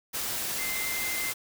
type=tone in noise; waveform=sine; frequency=2081 Hz; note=C7; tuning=10 cents flat; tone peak=-33 dBFS; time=0.58-1.32 s; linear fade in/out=20 ms; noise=white; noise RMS=-32 dBFS; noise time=0.13-1.34 s; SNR=-4 dB; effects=none